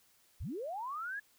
sine linear sweep, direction up, 38.41 to 1715 Hz, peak -37 dBFS, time 0.4-1.2 s, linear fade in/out 10 ms, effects white hiss -68 dBFS RMS until 1.38 s

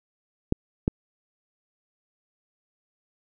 clicks, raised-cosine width 3 ms, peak -8 dBFS, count 2, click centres 0.524 / 0.879 s, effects none

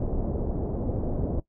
pink low-pass noise, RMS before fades -28 dBFS, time 0-1.4 s, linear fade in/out 5 ms, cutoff 590 Hz, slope 24 dB/octave, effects noise-tail reverb RT60 0.1 s tail -18 dB re dry

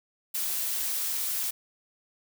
blue noise, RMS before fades -30 dBFS, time 0.34-1.51 s, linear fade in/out 10 ms, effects none

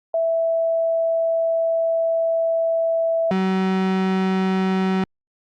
sine / 35% pulse tone pair in turn, 659 / 189.03 Hz, E5 / F#3, -1 / +37 cents, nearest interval octave + minor seventh, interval 2162 cents, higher first, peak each -17 / -16 dBFS, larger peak second, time 0.14-3.31 / 3.31-5.04 s, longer first, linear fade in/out 2 ms, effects low-pass 3000 Hz 12 dB/octave + Opus 48 kbps

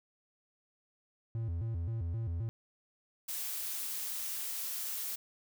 triangle tone with vibrato, 97.9 Hz, G2, 2 cents flat, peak -31 dBFS, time 1.35-2.49 s, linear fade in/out 0 ms, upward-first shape square, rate 3.8 Hz, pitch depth 260 cents each way
blue noise, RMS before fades -38 dBFS, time 3.28-5.16 s, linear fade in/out 10 ms
effects none

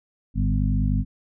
harmonic tone with a mistuned harmonic, 50.1 Hz, G1, 38 cents sharp, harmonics 1 / 2 / 3 / 4 / 5, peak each -22 / -25 / -27 / -28 / -29 dBFS, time 0.34-1.05 s, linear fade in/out 50 ms, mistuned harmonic 2, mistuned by +61 cents, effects none

